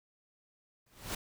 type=noise with exponential growth; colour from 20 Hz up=pink; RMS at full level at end=-33 dBFS; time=0.86-1.15 s; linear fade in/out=5 ms; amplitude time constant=63 ms; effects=none